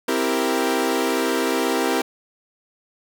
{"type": "chord", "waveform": "sawtooth", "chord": "C dominant seventh", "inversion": "none", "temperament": "equal", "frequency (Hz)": [261.6, 329.6, 392, 466.2], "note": ["C4", "E4", "G4", "Bb4"], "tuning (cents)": [0, 0, 0, 0], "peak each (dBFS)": -21, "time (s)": [0.08, 2.02], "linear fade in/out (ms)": 5, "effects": []}